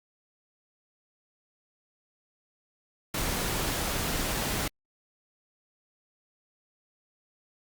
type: noise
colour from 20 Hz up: pink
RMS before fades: -30 dBFS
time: 3.14-4.68 s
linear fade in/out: 5 ms
effects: Opus 48 kbps